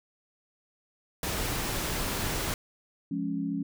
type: noise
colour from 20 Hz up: pink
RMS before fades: -31 dBFS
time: 1.23-2.54 s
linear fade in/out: 2 ms
type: chord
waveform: sine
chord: Db major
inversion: first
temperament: equal with one note detuned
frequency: 174.61 / 208.7 / 277.2 Hz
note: F3 / Ab3 / Db4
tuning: 0 / +9 / 0 cents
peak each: -34 / -34 / -31 dBFS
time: 3.11-3.63 s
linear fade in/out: 5 ms
effects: none